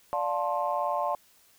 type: chord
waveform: sine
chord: D minor seventh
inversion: none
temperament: just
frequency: 587.3 / 704.8 / 881 / 1057.2 Hz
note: D5 / F5 / A5 / C6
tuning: 0 / +16 / +2 / +18 cents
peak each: -31 dBFS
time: 0.13-1.15 s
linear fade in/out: 0 ms
effects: tanh soft clip ceiling -15 dBFS + white hiss -61 dBFS RMS until 1.58 s